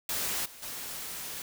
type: noise with level steps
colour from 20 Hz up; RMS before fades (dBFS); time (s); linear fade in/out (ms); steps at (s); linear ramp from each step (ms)
white; -32 / -49 / -39; 0.09-1.42; 2; 0.45 / 0.62; 10
effects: none